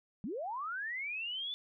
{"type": "linear sweep", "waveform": "sine", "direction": "up", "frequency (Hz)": [174.61, 3521], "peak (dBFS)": -36, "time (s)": [0.24, 1.54], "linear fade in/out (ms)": 0, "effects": []}